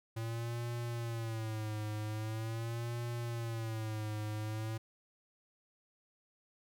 square tone with vibrato, 112.6 Hz, A2, 40 cents sharp, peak -37 dBFS, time 0.16-4.78 s, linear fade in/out 10 ms, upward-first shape sine, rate 0.43 Hz, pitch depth 95 cents each way, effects none

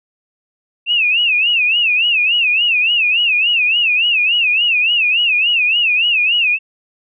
sine tone with vibrato, 2663 Hz, E7, 17 cents sharp, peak -11 dBFS, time 0.86-6.59 s, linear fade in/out 50 ms, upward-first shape sine, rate 3.5 Hz, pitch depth 160 cents each way, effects none

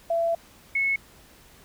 sine tone pair in turn, 671 / 2194 Hz, E5 / C#7, +31 / -18 cents, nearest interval octave + major sixth, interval 2051 cents, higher second, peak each -21 dBFS, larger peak neither, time 0.1-0.35 / 0.75-0.96 s, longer first, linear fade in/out 5 ms, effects pink hiss -53 dBFS RMS until 1.64 s

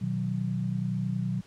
sine chord, B major, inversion none, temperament equal, 123.47 / 155.56 / 185 Hz, B2 / D#3 / F#3, 0 / 0 / 0 cents, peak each -31 / -34 / -30 dBFS, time 0.01-1.41 s, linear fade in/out 10 ms, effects pink hiss -57 dBFS RMS until 1.46 s + low-pass 8000 Hz 12 dB/octave

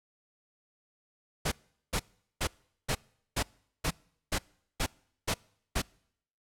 pink noise bursts, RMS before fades -29 dBFS, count 10, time 1.45-5.82 s, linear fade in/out 10 ms, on 68 ms, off 410 ms, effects noise-tail reverb RT60 0.7 s tail -26 dB re dry + low-pass 11000 Hz 12 dB/octave

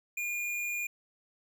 triangle tone with hard clipping, 2422 Hz, D#7, 47 cents flat, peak -33 dBFS, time 0.17-0.87 s, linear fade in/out 5 ms, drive 18 dB, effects none

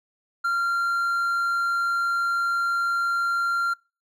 triangle tone, 1383 Hz, F6, 17 cents flat, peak -19 dBFS, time 0.44-3.74 s, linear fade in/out 10 ms, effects noise-tail reverb RT60 0.3 s tail -25 dB re dry

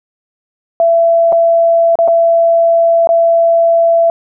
sine tone with dropouts, 670 Hz, E5, 28 cents sharp, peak -6 dBFS, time 0.8-4.1 s, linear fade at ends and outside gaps 1 ms, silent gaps 1.323-1.327 / 1.955-1.988 / 2.077-2.082 / 3.072-3.09 s, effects none

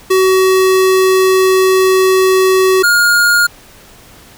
square tone pair in turn, 376.8 / 1422.6 Hz, F#4 / F6, +32 / +32 cents, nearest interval octave + major seventh, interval 2300 cents, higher second, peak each -8 dBFS, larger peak neither, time 0.1-2.83 / 2.83-3.47 s, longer first, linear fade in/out 10 ms, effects pink hiss -40 dBFS RMS until 4.37 s

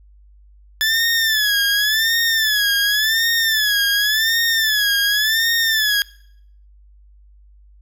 20% pulse tone with vibrato, 1732 Hz, A6, 28 cents flat, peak -10 dBFS, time 0.81-6.02 s, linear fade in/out 0 ms, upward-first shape sine, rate 0.9 Hz, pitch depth 110 cents each way, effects noise-tail reverb RT60 0.7 s tail -23 dB re dry + added 50 Hz sine -45 dBFS peak until 7.81 s

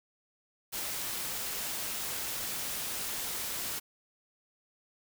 white noise, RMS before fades -36 dBFS, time 0.72-3.8 s, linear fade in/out 20 ms, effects none

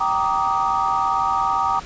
sine chord, Eb major seventh, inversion first, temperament just, 777.8 / 933.4 / 1166.7 / 1244.5 Hz, G5 / Bb5 / D6 / Eb6, -14 / +2 / -12 / 0 cents, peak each -23 dBFS, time 0-1.8 s, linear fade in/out 10 ms, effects pink hiss -38 dBFS RMS until 1.85 s + resampled to 16000 Hz

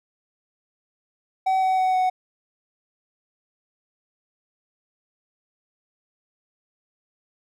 triangle tone with pitch steps, 759 / 753.3 / 747.7 / 742.1 Hz, F#5 / F#5 / F#5 / F#5, +44 / +31 / +18 / +5 cents, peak -16 dBFS, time 1.46-2.1 s, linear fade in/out 10 ms, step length 160 ms, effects none

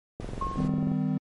click train, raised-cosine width 2 ms, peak -22 dBFS, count 17, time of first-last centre 0.2-0.917 s, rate 22.3 Hz
brown noise, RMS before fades -36 dBFS, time 0.2-0.68 s, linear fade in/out 5 ms
sine tone with exponential decay, 1079 Hz, C#6, 47 cents flat, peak -26 dBFS, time 0.41-0.97 s, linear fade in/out 5 ms, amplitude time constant 120 ms
triangle chord, C minor, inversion first, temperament equal with one note detuned, 155.56 / 196 / 255.9 Hz, Eb3 / G3 / C4, 0 / 0 / -38 cents, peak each -27 dBFS, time 0.57-1.18 s, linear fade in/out 5 ms
effects MP3 48 kbps

